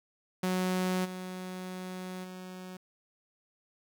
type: tone with level steps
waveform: sawtooth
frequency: 184.2 Hz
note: F#3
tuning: 7 cents flat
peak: -24 / -34 / -38 dBFS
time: 0.43-2.77 s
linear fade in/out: 5 ms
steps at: 1.04 / 2.23 s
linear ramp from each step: 20 ms
effects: 10-bit